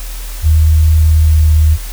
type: tone with pitch glide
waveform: sine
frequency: 78.4 to 77.63 Hz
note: D#2 to D#2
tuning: +14 to -3 cents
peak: -5 dBFS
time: 0.42-1.78 s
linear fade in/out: 50 ms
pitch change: -17 cents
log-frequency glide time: 1.23-1.33 s
effects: added 40 Hz sine -21 dBFS peak until 1.92 s + white hiss -31 dBFS RMS until 1.92 s